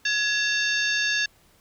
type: harmonic tone with a mistuned harmonic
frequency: 906 Hz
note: A#5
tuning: 50 cents flat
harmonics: 2 / 3 / 4 / 5 / 6 / 7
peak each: -24 / -28 / -30 / -32 / -34 / -35 dBFS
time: 0.05-1.26 s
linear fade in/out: 5 ms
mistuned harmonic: 2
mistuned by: -130 cents
effects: pink hiss -59 dBFS RMS until 1.6 s